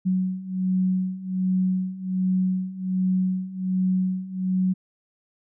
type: beating tone pair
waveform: sine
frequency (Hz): 185 / 186.3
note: F#3 / F#3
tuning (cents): 0 / +12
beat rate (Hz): 1.3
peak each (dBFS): -26 / -23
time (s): 0.05-4.74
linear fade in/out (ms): 20
effects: none